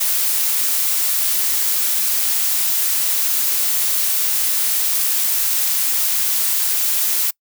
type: noise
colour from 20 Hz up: blue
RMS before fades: -18 dBFS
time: 0-7.31 s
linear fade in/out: 10 ms
effects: noise-tail reverb RT60 0.1 s tail -26 dB re dry